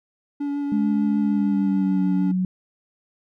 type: tone with vibrato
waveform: triangle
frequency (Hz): 285.3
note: C#4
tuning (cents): +50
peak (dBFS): -21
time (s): 0.4-2.32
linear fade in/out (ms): 10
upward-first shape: sine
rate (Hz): 6.7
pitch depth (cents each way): 12
type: tone with pitch glide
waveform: sine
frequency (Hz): 210.7 to 184.49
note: G#3 to F#3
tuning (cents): +25 to -5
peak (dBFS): -19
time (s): 0.72-2.45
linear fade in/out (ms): 2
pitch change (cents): -230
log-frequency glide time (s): 1.21-2.08
effects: none